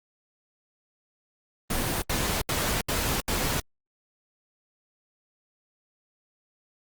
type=noise bursts; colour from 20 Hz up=pink; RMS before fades=-27 dBFS; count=5; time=1.7-3.6 s; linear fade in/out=2 ms; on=320 ms; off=75 ms; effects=Opus 24 kbps